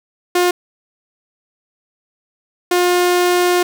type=tone pair in turn; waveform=sawtooth; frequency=356.2 / 356.2 Hz; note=F4 / F4; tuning=+34 / +34 cents; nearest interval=unison; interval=0 cents; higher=neither; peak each=-8 dBFS; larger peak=neither; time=0.35-0.51 / 2.71-3.63 s; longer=second; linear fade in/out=5 ms; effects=none